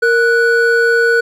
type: tone pair together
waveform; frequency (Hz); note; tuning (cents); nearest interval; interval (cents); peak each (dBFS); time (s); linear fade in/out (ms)
triangle; 464.9 / 1478.9; A#4 / F#6; -5 / -1; octave + minor sixth; 2004; -10; 0.02-1.21; 10
effects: none